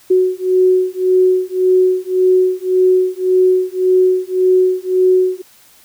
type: beating tone pair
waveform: sine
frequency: 369 / 370.8 Hz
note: F#4 / F#4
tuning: -5 / +4 cents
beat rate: 1.8 Hz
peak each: -13 dBFS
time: 0.1-5.42 s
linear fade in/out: 10 ms
effects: white hiss -47 dBFS RMS until 5.84 s